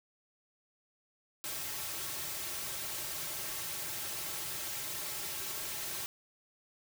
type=noise with comb filter; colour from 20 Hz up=white; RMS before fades=-39 dBFS; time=1.44-6.06 s; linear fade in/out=0 ms; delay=4.1 ms; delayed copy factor=-0.7; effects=none